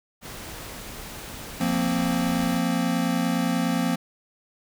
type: noise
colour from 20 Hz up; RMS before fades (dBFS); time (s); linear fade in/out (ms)
pink; -38; 0.21-2.61; 50
type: chord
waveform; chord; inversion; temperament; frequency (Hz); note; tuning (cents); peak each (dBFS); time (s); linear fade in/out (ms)
square; F suspended fourth; none; equal with one note detuned; 174.61 / 231.6 / 261.6; F3 / Bb3 / C4; 0 / -11 / 0; -27; 1.6-3.96; 10
effects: none